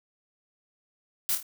blue noise with echo, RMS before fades -27 dBFS, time 1.29-1.35 s, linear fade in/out 0 ms, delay 26 ms, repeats 3, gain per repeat -6 dB, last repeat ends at 1.428 s, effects none

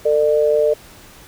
sine tone pair together, 448.7 / 599 Hz, A4 / D5, +34 / +34 cents, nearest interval perfect fourth, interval 500 cents, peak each -15 dBFS, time 0.05-0.74 s, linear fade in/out 10 ms, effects pink hiss -43 dBFS RMS until 1.27 s

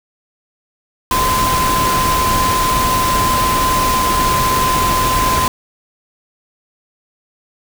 sine tone in noise, 1028 Hz, C6, 31 cents flat, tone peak -14 dBFS, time 1.11-5.48 s, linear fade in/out 2 ms, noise pink, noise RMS -18 dBFS, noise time 1.11-5.48 s, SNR +1 dB, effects none

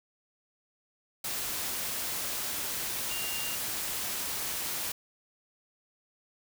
sine tone in noise, 2794 Hz, F7, in tune, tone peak -38 dBFS, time 3.1-3.55 s, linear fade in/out 5 ms, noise white, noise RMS -34 dBFS, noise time 1.24-4.92 s, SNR -7 dB, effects none

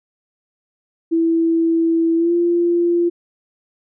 sine tone with pitch glide, 330 to 344.8 Hz, E4 to F4, +2 to -22 cents, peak -13 dBFS, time 1.11-3.1 s, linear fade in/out 20 ms, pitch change +76 cents, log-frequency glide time 2.16-2.33 s, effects none

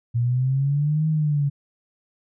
sine linear two-way sweep, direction up then down, 116.54 to 157.9 to 140.2 Hz, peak -18 dBFS, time 0.14-1.5 s, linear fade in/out 20 ms, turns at 1.08 s, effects none

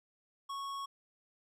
sine tone with tanh clipping, 1105 Hz, C#6, 6 cents flat, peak -40 dBFS, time 0.49-0.86 s, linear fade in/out 10 ms, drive 16 dB, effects none

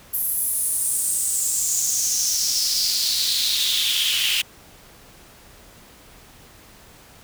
pink noise with high-pass filter sweep, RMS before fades -22 dBFS, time 0.13-4.42 s, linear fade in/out 10 ms, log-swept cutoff 12000 to 2800 Hz, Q 4.8, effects pink hiss -48 dBFS RMS until 7.23 s

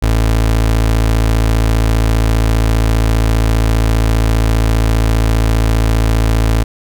30% pulse tone, 55 Hz, A1, in tune, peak -7 dBFS, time 0.02-6.64 s, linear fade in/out 10 ms, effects none

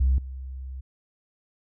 sine tone with level steps, 65.41 Hz, C2, in tune, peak -16 / -33 dBFS, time 0-0.81 s, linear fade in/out 10 ms, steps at 0.18 s, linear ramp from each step 2 ms, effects tanh soft clip ceiling -15 dBFS

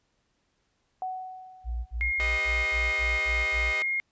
sine tone with exponential decay, 746 Hz, F#5, 14 cents sharp, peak -28 dBFS, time 1.02-2.17 s, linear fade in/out 1 ms, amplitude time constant 250 ms
sine tone bursts, 58.4 Hz, A#1, 4 cents sharp, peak -28 dBFS, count 8, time 1.64-3.736 s, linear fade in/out 50 ms, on 220 ms, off 48 ms
sine tone, 2140 Hz, C7, 38 cents sharp, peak -25 dBFS, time 2.01-4 s, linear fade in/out 0 ms
10% pulse chord, G augmented, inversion none, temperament equal, 392 / 493.9 / 622.3 Hz, G4 / B4 / D#5, 0 / 0 / 0 cents, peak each -32 / -32 / -26 dBFS, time 2.2-3.82 s, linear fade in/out 0 ms
effects pink hiss -73 dBFS RMS until 4.11 s + resampled to 16000 Hz

